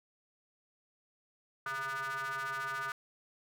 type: ring-modulated tone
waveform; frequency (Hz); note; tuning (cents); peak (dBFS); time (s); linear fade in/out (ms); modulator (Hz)
square; 134.3; C3; +46; -33; 1.66-2.92; 2; 1350
effects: none